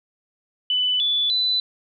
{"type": "tone with pitch steps", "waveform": "sine", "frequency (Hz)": [2994, 3459, 3997], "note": ["F#7", "A7", "B7"], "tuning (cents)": [20, -30, 20], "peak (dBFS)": -18, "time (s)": [0.7, 1.6], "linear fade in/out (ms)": 2, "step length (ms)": 300, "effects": []}